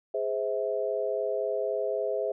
sine chord, Ab augmented, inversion none, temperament just, 415.3 / 519.1 / 648.9 Hz, Ab4 / C5 / E5, 0 / -14 / -27 cents, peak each -31 dBFS, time 0.14-2.32 s, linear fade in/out 5 ms, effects none

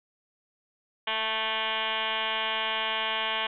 sine tone with frequency modulation, 1975.5 Hz, B6, in tune, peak -26 dBFS, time 1.07-3.47 s, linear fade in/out 5 ms, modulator 219 Hz, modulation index 6.1, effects none

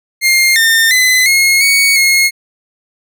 sawtooth tone with pitch steps, 2120 / 1812 / 2021 / 2160 / 2233 / 2158 Hz, C7 / A#6 / B6 / C#7 / C#7 / C#7, +22 / -50 / +39 / -45 / +12 / -47 cents, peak -4 dBFS, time 0.21-2.31 s, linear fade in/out 50 ms, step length 350 ms, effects none

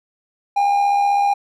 triangle tone with amplitude modulation, 807 Hz, G#5, 50 cents flat, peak -10 dBFS, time 0.56-1.34 s, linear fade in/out 10 ms, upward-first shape sine, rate 75.8 Hz, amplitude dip 40%, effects none

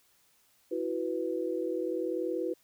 sine chord, E suspended second, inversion none, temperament equal, 329.6 / 370 / 493.9 Hz, E4 / F#4 / B4, 0 / 0 / 0 cents, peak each -34 dBFS, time 0.71-2.54 s, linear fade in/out 10 ms, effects white hiss -67 dBFS RMS until 2.63 s

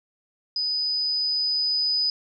sine tone with level ramp, 4987 Hz, D#8, 3 cents sharp, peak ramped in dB -23 to -20 dBFS, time 0.56-2.1 s, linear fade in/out 2 ms, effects none

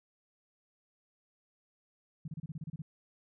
sine tone bursts, 155.8 Hz, D#3, 3 cents sharp, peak -37 dBFS, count 10, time 2.25-2.82 s, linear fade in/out 5 ms, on 30 ms, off 30 ms, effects none

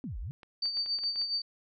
sine exponential two-way sweep, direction down then up, 293.7 to 39.71 to 158 Hz, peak -35 dBFS, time 0.04-0.31 s, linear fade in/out 0 ms, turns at 0.19 s
clicks, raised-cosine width 0.3 ms, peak -34 dBFS, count 8, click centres 0.432 / 0.657 / 0.771 / 0.861 / 0.988 / 1.037 / 1.159 / 1.216 s
sine tone with tremolo, 4600 Hz, D8, 37 cents flat, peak -27 dBFS, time 0.62-1.42 s, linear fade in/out 5 ms, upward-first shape sine, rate 7.2 Hz, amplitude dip 60%
effects none

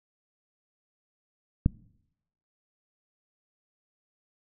click, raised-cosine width 5 ms, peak -8 dBFS, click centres 1.661 s, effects noise-tail reverb RT60 0.8 s tail -23 dB re dry

